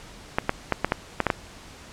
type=clicks; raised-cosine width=0.5 ms; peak=-5 dBFS; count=8; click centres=0.385 / 0.494 / 0.723 / 0.846 / 0.921 / 1.203 / 1.267 / 1.302 s; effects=pink hiss -45 dBFS RMS until 1.92 s + low-pass 8000 Hz 12 dB/octave